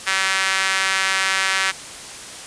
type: tone with high-pass filter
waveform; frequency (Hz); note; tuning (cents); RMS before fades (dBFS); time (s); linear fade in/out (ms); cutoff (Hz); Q
sawtooth; 191.2; G3; -43; -20; 0.06-1.72; 20; 1700; 1.6
effects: white hiss -35 dBFS RMS until 2.46 s + resampled to 22050 Hz